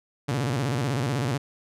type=tone with vibrato; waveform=sawtooth; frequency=130 Hz; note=C3; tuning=11 cents flat; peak=-20 dBFS; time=0.28-1.38 s; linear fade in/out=10 ms; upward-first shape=square; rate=16 Hz; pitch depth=170 cents each way; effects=low-pass 10000 Hz 12 dB/octave